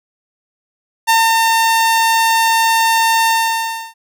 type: tone with ADSR envelope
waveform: sawtooth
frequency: 906 Hz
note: A#5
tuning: 50 cents flat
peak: -5 dBFS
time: 1.07-3.94 s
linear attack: 24 ms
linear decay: 230 ms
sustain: -2 dB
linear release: 660 ms
effects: none